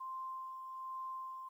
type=tone with tremolo; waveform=sine; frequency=1046.5 Hz; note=C6; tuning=in tune; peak=-40 dBFS; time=0-1.49 s; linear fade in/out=10 ms; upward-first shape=sine; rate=1.2 Hz; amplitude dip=40%; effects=12-bit